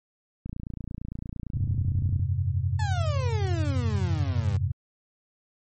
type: click train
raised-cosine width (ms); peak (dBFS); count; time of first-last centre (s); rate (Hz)
5; -22; 51; 0.46-2.196; 28.8
type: chord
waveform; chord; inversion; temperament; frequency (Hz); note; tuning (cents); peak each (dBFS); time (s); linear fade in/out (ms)
sine; F suspended second; none; equal with one note detuned; 87.31 / 98.91 / 130.81; F2 / G2 / C3; 0 / +16 / 0; -27 / -27 / -29; 1.54-4.72; 10
type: exponential sweep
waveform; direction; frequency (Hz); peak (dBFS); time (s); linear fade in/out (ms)
30% pulse; down; 889 to 92.9; -29; 2.79-4.57; 5
effects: MP3 32 kbps